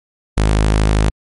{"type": "tone", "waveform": "sawtooth", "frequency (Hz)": 52.6, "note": "G#1", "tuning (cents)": 23, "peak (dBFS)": -7, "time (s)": [0.37, 1.1], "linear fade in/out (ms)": 5, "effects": ["MP3 48 kbps"]}